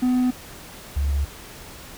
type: tone pair in turn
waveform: triangle / sine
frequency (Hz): 251.2 / 70.49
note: B3 / C#2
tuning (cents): +30 / +30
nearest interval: octave + minor seventh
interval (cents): 2200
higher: first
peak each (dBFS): -15 / -19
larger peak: first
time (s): 0.02-0.31 / 0.96-1.25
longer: neither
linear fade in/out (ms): 10
effects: pink hiss -41 dBFS RMS until 1.97 s